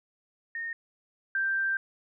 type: tone pair in turn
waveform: sine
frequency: 1840 / 1573.1 Hz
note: A#6 / G6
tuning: -23 / +6 cents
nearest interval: minor third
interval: 271 cents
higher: first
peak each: -32 / -25 dBFS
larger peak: second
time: 0.55-0.73 / 1.35-1.77 s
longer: second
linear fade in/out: 2 ms
effects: none